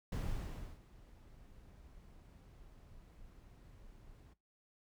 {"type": "noise with ADSR envelope", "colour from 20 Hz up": "brown", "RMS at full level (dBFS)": -37, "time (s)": [0.12, 4.34], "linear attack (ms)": 4, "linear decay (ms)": 660, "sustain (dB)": -21, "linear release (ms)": 16, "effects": ["noise-tail reverb RT60 0.2 s tail -18 dB re dry"]}